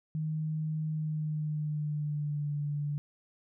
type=tone with pitch glide; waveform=sine; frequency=155.8 to 146.21 Hz; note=D#3 to D3; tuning=+3 to -7 cents; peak=-30 dBFS; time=0.15-2.98 s; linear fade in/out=0 ms; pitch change=-110 cents; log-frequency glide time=0.88-2.53 s; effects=none